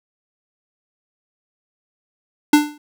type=tone with exponential decay; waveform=square; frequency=296.8 Hz; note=D4; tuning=18 cents sharp; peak=-6 dBFS; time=2.53-2.78 s; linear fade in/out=5 ms; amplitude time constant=53 ms; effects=none